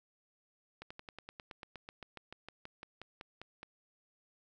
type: slowing click train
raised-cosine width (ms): 0.3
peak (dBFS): -30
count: 21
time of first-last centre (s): 0.82-3.631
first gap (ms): 85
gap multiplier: 1.05
effects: none